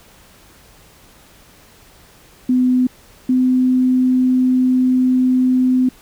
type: tone pair in turn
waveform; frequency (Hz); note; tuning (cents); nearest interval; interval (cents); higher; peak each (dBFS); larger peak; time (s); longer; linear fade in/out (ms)
sine; 252.5 / 255; B3 / C4; +39 / -44; unison; 17; second; -11; neither; 2.49-2.87 / 3.29-5.89; second; 5
effects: pink hiss -47 dBFS RMS until 6.01 s